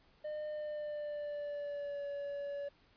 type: tone with pitch glide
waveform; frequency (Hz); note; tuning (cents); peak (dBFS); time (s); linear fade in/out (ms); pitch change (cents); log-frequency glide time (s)
triangle; 606 to 568.7; D#5 to C#5; -46 to +44; -36; 0.24-2.69; 10; -110; 0.49-2.05
effects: pink hiss -68 dBFS RMS until 2.96 s + resampled to 11025 Hz